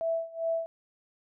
sine tone with tremolo, 659.3 Hz, E5, in tune, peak -25 dBFS, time 0.01-0.66 s, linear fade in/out 0 ms, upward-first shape sine, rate 2.5 Hz, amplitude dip 90%, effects none

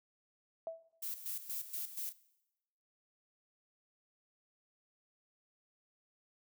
sine tone with exponential decay, 656 Hz, E5, 9 cents flat, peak -35 dBFS, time 0.67-0.93 s, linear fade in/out 1 ms, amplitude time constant 55 ms
violet noise with tremolo, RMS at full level -40 dBFS, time 1.02-2.13 s, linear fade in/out 10 ms, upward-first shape square, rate 4.2 Hz, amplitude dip 70%
effects noise-tail reverb RT60 0.9 s tail -20 dB re dry

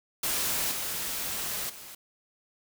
white noise with level steps, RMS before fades -29 / -33 / -45 dBFS, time 0.23-1.95 s, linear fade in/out 5 ms, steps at 0.71 / 1.69 s, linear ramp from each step 10 ms, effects none

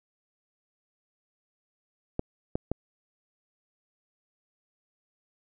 clicks, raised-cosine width 2 ms, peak -14 dBFS, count 3, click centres 2.194 / 2.555 / 2.716 s, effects none

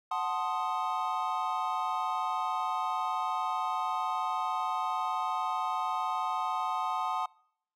triangle chord, F# diminished seventh, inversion none, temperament equal, 740 / 880 / 1046.5 / 1244.5 Hz, F#5 / A5 / C6 / Eb6, 0 / 0 / 0 / 0 cents, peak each -33 dBFS, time 0.11-7.26 s, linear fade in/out 5 ms, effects noise-tail reverb RT60 0.7 s tail -25 dB re dry

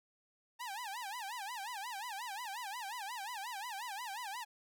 sawtooth tone with vibrato, 880 Hz, A5, in tune, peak -37 dBFS, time 0.59-4.45 s, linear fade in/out 20 ms, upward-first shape sine, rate 5.6 Hz, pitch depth 230 cents each way, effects none

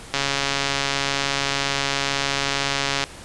click train, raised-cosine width 0.2 ms, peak -4 dBFS, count 404, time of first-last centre 0.14-3.039 s, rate 139 Hz, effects pink hiss -40 dBFS RMS until 3.24 s + resampled to 24000 Hz

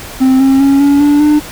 triangle tone with pitch steps, 261.6 / 268.6 / 275.9 / 283.3 / 290.9 / 298.8 Hz, C4 / C4 / C#4 / C#4 / D4 / D4, 0 / +46 / -8 / +38 / -16 / +30 cents, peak -3 dBFS, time 0.2-1.4 s, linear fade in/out 20 ms, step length 200 ms, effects pink hiss -28 dBFS RMS until 1.51 s

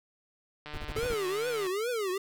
click train, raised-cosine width 0.3 ms, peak -26 dBFS, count 152, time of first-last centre 0.66-1.667 s, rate 150 Hz
brown noise bursts, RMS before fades -36 dBFS, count 6, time 0.73-1.146 s, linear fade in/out 10 ms, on 51 ms, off 22 ms
square tone with vibrato, 425.4 Hz, G#4, 42 cents sharp, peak -30 dBFS, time 0.96-2.18 s, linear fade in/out 5 ms, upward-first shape triangle, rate 2.4 Hz, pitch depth 300 cents each way
effects none

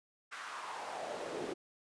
brown noise with high-pass filter sweep, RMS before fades -42 dBFS, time 0.31-1.54 s, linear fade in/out 20 ms, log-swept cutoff 1500 to 350 Hz, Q 2.7, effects resampled to 22050 Hz

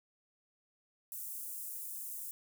white high-pass noise, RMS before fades -43 dBFS, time 1.12-2.31 s, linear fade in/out 0 ms, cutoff 8300 Hz, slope 24 dB/octave, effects none

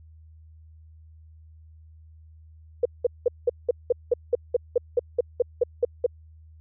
sine tone bursts, 484.6 Hz, B4, 33 cents flat, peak -16 dBFS, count 16, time 2.83-6.064 s, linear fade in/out 5 ms, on 24 ms, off 190 ms, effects added 79 Hz sine -47 dBFS peak until 6.6 s

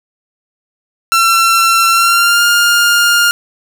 sawtooth tone with pitch glide, 1352 to 1409.4 Hz, E6 to F6, +43 to +15 cents, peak -4 dBFS, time 1.12-3.31 s, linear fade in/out 0 ms, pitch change +72 cents, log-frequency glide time 1.9-2.44 s, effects none

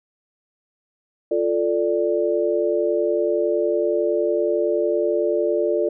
sine chord, D minor, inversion first, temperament equal, 349.2 / 440 / 587.3 Hz, F4 / A4 / D5, 0 / 0 / 0 cents, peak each -22 dBFS, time 1.31-5.89 s, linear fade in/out 5 ms, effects none

